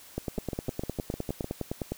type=two click trains; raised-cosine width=2 ms; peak=-17 / -19 dBFS; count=18 / 8; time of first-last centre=0.18-1.92 / 0.38-1.444 s; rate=9.77 / 6.58 Hz; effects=white hiss -51 dBFS RMS until 1.97 s